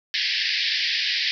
white band-pass noise, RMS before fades -24 dBFS, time 0.14-1.31 s, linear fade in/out 0 ms, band 1700 to 5200 Hz, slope 96 dB/octave, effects none

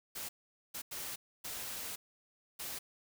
white noise bursts at uneven times, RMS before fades -42 dBFS, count 5, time 0.15-0.29 / 0.74-0.82 / 0.91-1.16 / 1.44-1.96 / 2.59-2.79 s, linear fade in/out 10 ms, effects none

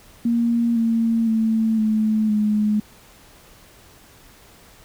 sine tone with pitch steps, 234.3 / 228.3 / 222.4 / 216.7 / 211.2 Hz, A#3 / A#3 / A3 / A3 / G#3, +9 / -36 / +19 / -26 / +29 cents, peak -16 dBFS, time 0.25-2.8 s, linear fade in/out 5 ms, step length 510 ms, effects pink hiss -49 dBFS RMS until 4.84 s

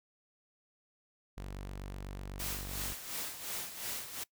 sawtooth tone, 48.01 Hz, G1, 35 cents flat, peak -37 dBFS, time 1.37-2.94 s, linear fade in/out 10 ms
white noise with tremolo, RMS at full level -38 dBFS, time 2.39-4.24 s, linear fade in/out 10 ms, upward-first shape sine, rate 2.8 Hz, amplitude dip 65%
effects noise-tail reverb RT60 0.1 s tail -22 dB re dry

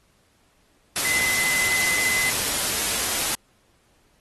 sine tone in noise, 2032 Hz, B6, 49 cents sharp, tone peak -22 dBFS, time 1.05-2.3 s, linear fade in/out 0 ms, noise white, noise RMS -24 dBFS, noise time 0.96-3.35 s, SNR -1 dB, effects pink hiss -63 dBFS RMS until 4.2 s + AAC 32 kbps

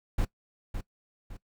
brown noise with echo, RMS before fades -26 dBFS, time 0.18-0.25 s, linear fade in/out 5 ms, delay 560 ms, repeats 2, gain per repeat -8 dB, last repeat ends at 1.37 s, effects noise-tail reverb RT60 0.1 s tail -19 dB re dry

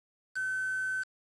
sine tone with quantisation, 1525 Hz, G6, 48 cents flat, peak -30 dBFS, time 0.35-1.04 s, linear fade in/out 20 ms, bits 7, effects resampled to 22050 Hz

